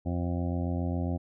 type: harmonic tone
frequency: 87.31 Hz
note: F2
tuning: in tune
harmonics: 1 / 2 / 3 / 4 / 6 / 7 / 8 / 9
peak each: -30 / -34 / -34 / -41 / -43 / -43 / -44 / -47 dBFS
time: 0.05-1.18 s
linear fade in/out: 20 ms
effects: none